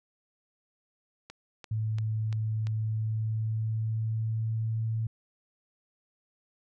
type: click train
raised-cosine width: 0.2 ms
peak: -26 dBFS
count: 5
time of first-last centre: 1.3-2.67 s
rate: 2.92 Hz
type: tone with pitch glide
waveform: sine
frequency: 109.4 to 111.89 Hz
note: A2 to A2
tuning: -9 to +29 cents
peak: -27 dBFS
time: 1.71-5.07 s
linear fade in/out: 5 ms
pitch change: +38 cents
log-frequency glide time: 2.77-4.88 s
effects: none